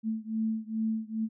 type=beating tone pair; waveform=sine; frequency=220 / 222.4 Hz; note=A3 / A3; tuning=0 / +19 cents; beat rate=2.4 Hz; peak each=-31 / -32 dBFS; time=0.03-1.29 s; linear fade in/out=50 ms; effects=none